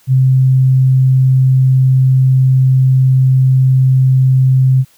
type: tone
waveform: sine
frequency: 130.81 Hz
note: C3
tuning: in tune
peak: -6 dBFS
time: 0.07-4.85 s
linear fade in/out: 50 ms
effects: white hiss -50 dBFS RMS until 4.97 s